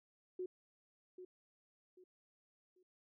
sine tone with echo, 366.3 Hz, F#4, 17 cents flat, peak -39 dBFS, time 0.39-0.46 s, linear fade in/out 5 ms, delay 790 ms, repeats 3, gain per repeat -10 dB, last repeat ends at 2.83 s, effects none

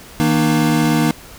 square tone cluster, 158.7 / 235 / 304.5 Hz, D#3 / A#3 / D#4, +35 / +14 / -37 cents, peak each -18 dBFS, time 0.2-1.11 s, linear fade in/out 0 ms, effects pink hiss -39 dBFS RMS until 1.38 s

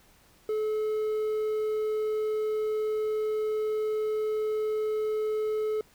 triangle tone with quantisation, 430.6 Hz, A4, 37 cents flat, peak -24 dBFS, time 0.49-5.81 s, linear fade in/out 2 ms, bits 9, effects pink hiss -60 dBFS RMS until 5.94 s

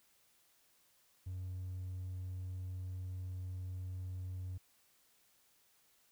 triangle tone, 92 Hz, F#2, 9 cents flat, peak -37 dBFS, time 1.26-4.58 s, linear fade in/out 10 ms, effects tanh soft clip ceiling -35 dBFS + white hiss -71 dBFS RMS until 6.11 s

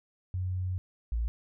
sine tone pair in turn, 92 / 57.22 Hz, F#2 / A#1, -9 / -31 cents, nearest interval minor sixth, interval 822 cents, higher first, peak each -29 / -27 dBFS, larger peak second, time 0.34-0.78 / 1.12-1.28 s, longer first, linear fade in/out 0 ms, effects none

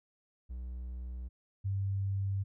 triangle / sine tone pair in turn, 61.74 / 98.01 Hz, B1 / G2, 0 / 0 cents, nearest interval minor sixth, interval 800 cents, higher second, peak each -36 / -30 dBFS, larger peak second, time 0.49-1.29 / 1.64-2.44 s, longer neither, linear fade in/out 20 ms, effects none

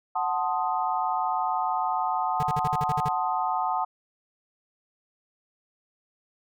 sine chord, F# diminished seventh, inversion none, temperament equal, 740 / 880 / 1046.5 / 1244.5 Hz, F#5 / A5 / C6 / Eb6, 0 / 0 / 0 / 0 cents, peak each -28 / -28 / -32 / -31 dBFS, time 0.15-3.85 s, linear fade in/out 10 ms
square tone bursts, 149.2 Hz, D3, 28 cents sharp, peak -28 dBFS, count 9, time 2.4-3.083 s, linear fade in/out 0 ms, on 27 ms, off 55 ms
effects none

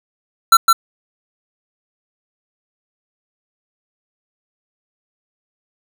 square tone with echo, 1349 Hz, E6, 40 cents sharp, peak -5 dBFS, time 0.52-0.57 s, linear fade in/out 5 ms, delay 160 ms, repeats 1, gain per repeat -3 dB, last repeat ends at 0.73 s, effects none

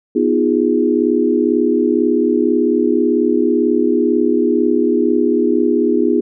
sine chord, F half-diminished seventh, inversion second, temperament equal with one note detuned, 246.9 / 311.1 / 349.2 / 411.2 Hz, Cb4 / Eb4 / F4 / Ab4, 0 / 0 / 0 / -17 cents, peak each -17 dBFS, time 0.15-6.21 s, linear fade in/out 10 ms, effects none

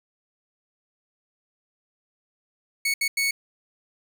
sawtooth tone bursts at uneven times, 2217 Hz, C#7, in tune, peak -18 dBFS, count 3, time 2.85-2.94 / 3.01-3.08 / 3.17-3.31 s, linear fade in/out 5 ms, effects none

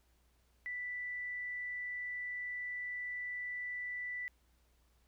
sine tone, 1975.5 Hz, B6, in tune, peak -38 dBFS, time 0.66-4.28 s, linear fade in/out 0 ms, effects added 60 Hz sine -69 dBFS peak until 5.07 s + pink hiss -75 dBFS RMS until 5.07 s

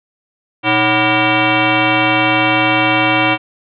sine tone with frequency modulation, 987.8 Hz, B5, in tune, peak -10 dBFS, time 0.63-3.38 s, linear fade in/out 50 ms, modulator 434 Hz, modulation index 4.6, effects none

